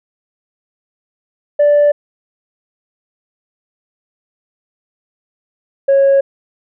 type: tone pair in turn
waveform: sine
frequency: 585 / 549.8 Hz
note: D5 / C#5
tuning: -7 / -14 cents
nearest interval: minor second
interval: 107 cents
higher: first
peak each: -5 dBFS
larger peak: neither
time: 1.59-1.92 / 5.88-6.21 s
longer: neither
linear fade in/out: 10 ms
effects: tanh soft clip ceiling -5 dBFS